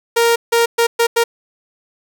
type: tone bursts at uneven times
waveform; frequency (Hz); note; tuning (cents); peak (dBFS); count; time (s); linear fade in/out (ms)
sawtooth; 466.2; A#4; 0; -7; 5; 0.16-0.36 / 0.52-0.66 / 0.78-0.87 / 0.99-1.07 / 1.16-1.24; 10
effects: none